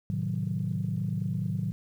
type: chord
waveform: sine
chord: A diminished seventh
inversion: none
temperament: equal with one note detuned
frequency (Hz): 110 / 131.42 / 155.56 / 185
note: A2 / C3 / Eb3 / Gb3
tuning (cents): 0 / +8 / 0 / 0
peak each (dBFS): -32 / -35 / -32 / -32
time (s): 0.1-1.72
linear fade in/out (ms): 0
effects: tanh soft clip ceiling -19 dBFS + 10-bit